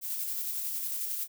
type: noise with tremolo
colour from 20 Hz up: violet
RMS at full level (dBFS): -33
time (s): 0.01-1.28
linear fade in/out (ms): 50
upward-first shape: square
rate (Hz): 11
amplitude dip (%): 25
effects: none